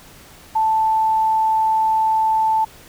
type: tone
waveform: sine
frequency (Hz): 880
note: A5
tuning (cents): 0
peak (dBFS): -14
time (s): 0.55-2.65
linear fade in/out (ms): 10
effects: pink hiss -44 dBFS RMS until 2.88 s